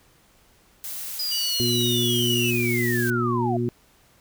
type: noise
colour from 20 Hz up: blue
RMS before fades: -33 dBFS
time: 0.84-3.1 s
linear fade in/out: 0 ms
type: linear sweep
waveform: sine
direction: down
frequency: 4978 to 655 Hz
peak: -25 dBFS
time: 1.19-3.57 s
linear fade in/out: 5 ms
type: tone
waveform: sawtooth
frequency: 2923 Hz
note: F#7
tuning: 22 cents flat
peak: -24 dBFS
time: 1.31-2.51 s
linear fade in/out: 10 ms
type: harmonic tone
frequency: 120 Hz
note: B2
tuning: 49 cents flat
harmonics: 1 / 2 / 3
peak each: -26 / -26 / -26 dBFS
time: 1.6-3.69 s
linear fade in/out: 0 ms
effects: pink hiss -58 dBFS RMS until 4.2 s